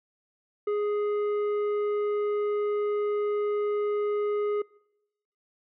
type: tone with tanh clipping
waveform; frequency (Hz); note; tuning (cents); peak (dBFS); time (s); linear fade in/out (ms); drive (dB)
triangle; 415.3; G#4; 0; -26; 0.67-4.62; 5; 12
effects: noise-tail reverb RT60 0.9 s tail -25 dB re dry